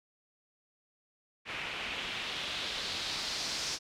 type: noise with low-pass filter sweep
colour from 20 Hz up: white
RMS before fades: -37 dBFS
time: 1.45-3.79 s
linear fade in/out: 50 ms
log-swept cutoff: 2400 to 5400 Hz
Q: 2.3
effects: none